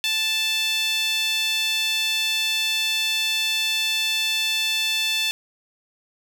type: tone with high-pass filter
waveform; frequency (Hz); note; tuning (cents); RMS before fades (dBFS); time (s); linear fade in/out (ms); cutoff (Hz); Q
sawtooth; 880; A5; 0; -23; 0.04-5.31; 0; 3100; 4.7
effects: none